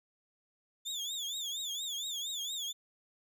30% pulse tone with vibrato, 3500 Hz, A7, 10 cents flat, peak -33 dBFS, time 0.85-2.73 s, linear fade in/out 20 ms, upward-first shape triangle, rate 4.3 Hz, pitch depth 160 cents each way, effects none

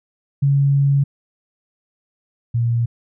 sine tone pair in turn, 139.8 / 117.56 Hz, C#3 / A#2, +15 / +15 cents, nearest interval minor third, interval 300 cents, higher first, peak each -12 / -15 dBFS, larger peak first, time 0.42-1.04 / 2.54-2.86 s, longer first, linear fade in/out 10 ms, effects none

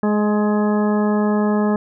harmonic tone with a mistuned harmonic, 210 Hz, G#3, 19 cents sharp, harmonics 1 / 2 / 3 / 4 / 5 / 6 / 8, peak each -16 / -22 / -26 / -28 / -30 / -32 / -34 dBFS, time 0.03-1.76 s, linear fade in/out 2 ms, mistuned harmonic 3, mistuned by -16 cents, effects none

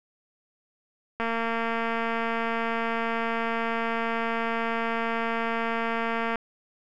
click train, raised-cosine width 0.5 ms, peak -14 dBFS, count 1182, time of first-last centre 1.2-6.357 s, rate 229 Hz, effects none

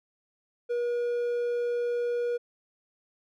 triangle tone, 480.1 Hz, B4, 49 cents flat, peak -24 dBFS, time 0.69-2.38 s, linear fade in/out 20 ms, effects none

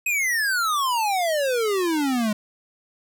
square exponential sweep, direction down, 2559 to 205.7 Hz, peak -21 dBFS, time 0.06-2.33 s, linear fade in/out 5 ms, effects none

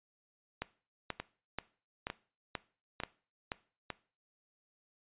two click trains, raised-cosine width 0.3 ms, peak -21 / -19 dBFS, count 4 / 7, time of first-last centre 1.2-3.903 / 0.62-3.519 s, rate 1.11 / 2.07 Hz, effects noise-tail reverb RT60 0.4 s tail -19 dB re dry + resampled to 8000 Hz

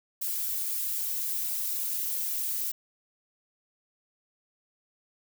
violet noise with flanger, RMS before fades -31 dBFS, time 0.21-2.72 s, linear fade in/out 10 ms, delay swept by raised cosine 1.7 to 4.5 ms, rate 1.9 Hz, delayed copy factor +0.7, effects none

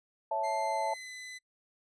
sine chord, A major, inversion first, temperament equal with one note detuned, 554.4 / 659.3 / 877 Hz, C#5 / E5 / A5, 0 / 0 / -6 cents, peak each -37 / -34 / -31 dBFS, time 0.31-0.94 s, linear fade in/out 5 ms
sawtooth tone with pitch glide, 2094 to 2011 Hz, C7 to B6, +1 to +31 cents, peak -39 dBFS, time 0.43-1.39 s, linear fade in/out 20 ms, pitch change -70 cents, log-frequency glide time 0.58-1.11 s
effects noise-tail reverb RT60 0.1 s tail -26 dB re dry + resampled to 22050 Hz

